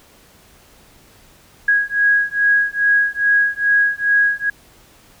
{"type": "beating tone pair", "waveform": "sine", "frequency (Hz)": [1651, 1653.4], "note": ["G#6", "G#6"], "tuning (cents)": [-11, -8], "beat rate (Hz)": 2.4, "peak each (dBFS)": -16, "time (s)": [1.68, 4.5], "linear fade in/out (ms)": 5, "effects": ["pink hiss -49 dBFS RMS until 5.2 s"]}